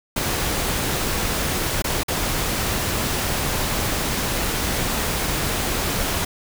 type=noise with dropouts; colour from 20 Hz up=pink; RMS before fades=-23 dBFS; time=0.16-6.25 s; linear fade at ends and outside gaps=5 ms; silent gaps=1.822-1.842 / 2.034-2.082 s; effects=none